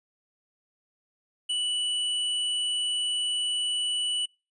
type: tone with tanh clipping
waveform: sine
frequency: 2960 Hz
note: F#7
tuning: in tune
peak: -27 dBFS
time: 1.49-4.26 s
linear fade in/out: 10 ms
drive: 14 dB
effects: noise-tail reverb RT60 0.3 s tail -26 dB re dry + resampled to 24000 Hz